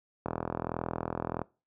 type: click train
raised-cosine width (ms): 1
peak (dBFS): -17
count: 49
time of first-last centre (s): 0.26-1.417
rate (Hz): 41.5
effects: noise-tail reverb RT60 0.3 s tail -22 dB re dry + high-pass 80 Hz 12 dB/octave